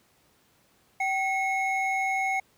triangle tone pair together, 770 / 2178 Hz, G5 / C#7, -31 / -31 cents, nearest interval octave + tritone, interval 1800 cents, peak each -25 / -26 dBFS, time 1-2.4 s, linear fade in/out 5 ms, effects pink hiss -64 dBFS RMS until 2.57 s + high-pass 80 Hz 12 dB/octave

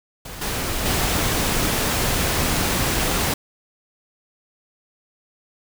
pink noise with level steps, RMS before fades -35 / -25 / -21 dBFS, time 0.25-3.34 s, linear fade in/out 5 ms, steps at 0.41 / 0.85 s, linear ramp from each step 10 ms, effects none

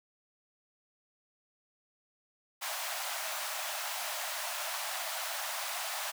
pink high-pass noise, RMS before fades -37 dBFS, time 2.61-6.12 s, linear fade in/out 20 ms, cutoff 590 Hz, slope 96 dB/octave, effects none

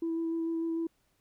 sine tone with vibrato, 329.6 Hz, E4, in tune, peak -28 dBFS, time 0.02-0.87 s, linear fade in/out 5 ms, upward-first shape square, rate 6.7 Hz, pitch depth 9 cents each way, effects tanh soft clip ceiling -26 dBFS + pink hiss -73 dBFS RMS until 1.2 s

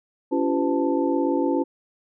sine tone cluster, 280.6 / 337.9 / 384.7 / 506 / 882 Hz, C#4 / E4 / G4 / B4 / A5, +21 / +43 / -33 / +42 / +4 cents, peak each -23 / -24 / -30 / -27 / -30 dBFS, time 0.31-1.64 s, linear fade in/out 20 ms, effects none

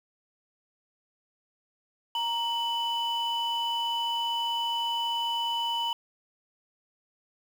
sine tone pair together, 932.3 / 2985 Hz, A#5 / F#7, 0 / +15 cents, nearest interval octave + minor sixth, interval 2015 cents, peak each -28 dBFS, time 2.15-5.93 s, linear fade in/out 2 ms, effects tanh soft clip ceiling -22 dBFS + 8-bit

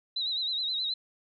sine tone with vibrato, 3904 Hz, B7, 21 cents flat, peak -28 dBFS, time 0.16-0.94 s, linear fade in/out 5 ms, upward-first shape sine, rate 9.5 Hz, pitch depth 80 cents each way, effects none

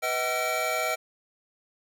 square tone cluster, 495.6 / 633 / 751 / 1354 / 2312 Hz, B4 / D#5 / F#5 / E6 / D7, +6 / +30 / +26 / +46 / -28 cents, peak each -36 / -31 / -34 / -33 / -32 dBFS, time 0.02-0.96 s, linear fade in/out 20 ms, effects none

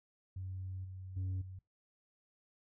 sine tone with level steps, 93.6 Hz, F#2, 20 cents sharp, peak -39 / -44 / -32 / -45 dBFS, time 0.36-1.59 s, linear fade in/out 5 ms, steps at 0.84 / 1.16 / 1.41 s, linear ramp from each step 10 ms, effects noise-tail reverb RT60 0.2 s tail -23 dB re dry + tanh soft clip ceiling -34 dBFS

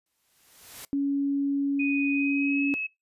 white noise with exponential growth, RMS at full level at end -39 dBFS, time 0.06-0.85 s, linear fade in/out 2 ms, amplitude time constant 170 ms
sine tone, 280 Hz, C#4, 18 cents sharp, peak -23 dBFS, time 0.93-2.74 s, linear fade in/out 0 ms
sine tone with pitch glide, 2489 to 2580 Hz, D#7 to E7, 0 to -38 cents, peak -28 dBFS, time 1.79-2.87 s, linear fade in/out 10 ms, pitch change +62 cents, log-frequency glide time 2.12-2.65 s
effects noise-tail reverb RT60 0.2 s tail -24 dB re dry + resampled to 32000 Hz

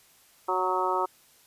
harmonic tone with a mistuned harmonic, 185 Hz, F#3, in tune, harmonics 2 / 3 / 4 / 5 / 6 / 7, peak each -31 / -34 / -33 / -28 / -32 / -31 dBFS, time 0.48-1.06 s, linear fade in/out 10 ms, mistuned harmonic 7, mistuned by -18 cents, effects white hiss -59 dBFS RMS until 1.46 s + resampled to 32000 Hz

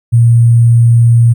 sine tone with sample-and-hold, 117.2 Hz, A#2, 10 cents sharp, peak -3 dBFS, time 0.12-1.34 s, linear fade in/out 20 ms, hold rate 8820 Hz, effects none

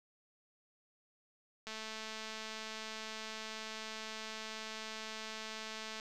click train, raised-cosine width 0.2 ms, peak -27 dBFS, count 949, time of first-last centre 1.67-5.999 s, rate 219 Hz, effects none

